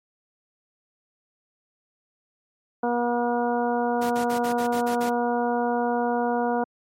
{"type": "harmonic tone", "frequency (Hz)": 240, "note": "B3", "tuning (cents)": -49, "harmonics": [1, 2, 3, 4, 5, 6], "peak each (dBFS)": [-26, -26, -26, -30, -39, -35], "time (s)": [2.83, 6.64], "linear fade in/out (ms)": 5}
{"type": "noise bursts", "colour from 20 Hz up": "pink", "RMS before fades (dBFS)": -35, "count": 8, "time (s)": [4.01, 5.097], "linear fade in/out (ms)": 10, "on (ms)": 93, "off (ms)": 49}
{"effects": ["high-pass 150 Hz 12 dB/octave", "MP3 64 kbps"]}